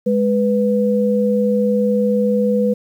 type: tone pair together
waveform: sine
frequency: 207.7 / 493.9 Hz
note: G#3 / B4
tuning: 0 / 0 cents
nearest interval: octave + minor third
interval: 1500 cents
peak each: -16 dBFS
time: 0.06-2.74 s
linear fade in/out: 10 ms
effects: 8-bit